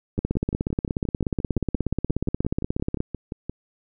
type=two click trains; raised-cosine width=3 ms; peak=-16 / -10 dBFS; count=20 / 48; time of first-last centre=0.18-3.496 / 0.19-3.004 s; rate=5.73 / 16.7 Hz; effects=none